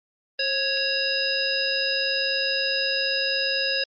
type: harmonic tone with a mistuned harmonic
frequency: 554.4 Hz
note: C#5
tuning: in tune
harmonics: 1 / 3 / 5 / 7 / 9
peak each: -30 / -29 / -28 / -31 / -26 dBFS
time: 0.39-3.84 s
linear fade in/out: 5 ms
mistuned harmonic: 1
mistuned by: -53 cents
effects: Opus 24 kbps